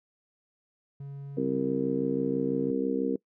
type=tone with pitch glide; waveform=triangle; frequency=139.7 to 144.29 Hz; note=C#3 to D3; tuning=+14 to -30 cents; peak=-35 dBFS; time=1-2.71 s; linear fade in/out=5 ms; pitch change=+56 cents; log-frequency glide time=1.24-2.04 s
type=harmonic tone; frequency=66.1 Hz; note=C2; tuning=18 cents sharp; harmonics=3 / 4 / 5 / 6 / 7; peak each=-35 / -29 / -35 / -35 / -30 dBFS; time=1.37-3.16 s; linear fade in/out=5 ms
effects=noise-tail reverb RT60 0.1 s tail -22 dB re dry